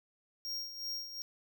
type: tone with tremolo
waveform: square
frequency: 5580 Hz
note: F8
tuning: 2 cents flat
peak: -36 dBFS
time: 0.45-1.22 s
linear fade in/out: 0 ms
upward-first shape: sine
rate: 2.7 Hz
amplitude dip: 65%
effects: none